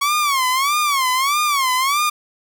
sawtooth tone with vibrato, 1108.7 Hz, C#6, in tune, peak -12 dBFS, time 0.01-2.1 s, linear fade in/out 10 ms, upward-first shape sine, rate 1.6 Hz, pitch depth 160 cents each way, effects 8-bit

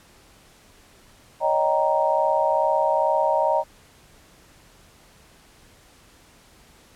sine chord, Eb dominant seventh, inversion third, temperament just, 560 / 622.3 / 777.8 / 933.4 Hz, Db5 / Eb5 / G5 / Bb5, +18 / 0 / -14 / +2 cents, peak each -25 / -22 / -26 / -22 dBFS, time 1.4-3.64 s, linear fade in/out 50 ms, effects pink hiss -53 dBFS RMS until 6.95 s + low-pass 12000 Hz 12 dB/octave

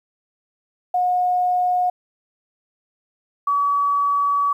sine tone pair in turn, 723 / 1139.1 Hz, F#5 / C#6, -40 / +47 cents, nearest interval minor sixth, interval 787 cents, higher second, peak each -16 dBFS, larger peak neither, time 0.94-1.9 / 3.47-4.53 s, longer second, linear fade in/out 5 ms, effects 9-bit

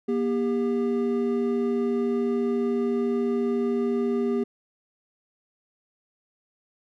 triangle tone pair together, 238.8 / 400 Hz, A#3 / G4, +42 / +35 cents, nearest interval major sixth, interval 893 cents, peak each -23 dBFS, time 0.08-4.44 s, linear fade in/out 10 ms, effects none

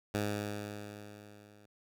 10% pulse tone with level ramp, 103.83 Hz, G#2, in tune, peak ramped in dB -22 to -50 dBFS, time 0.14-1.66 s, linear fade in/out 5 ms, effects none

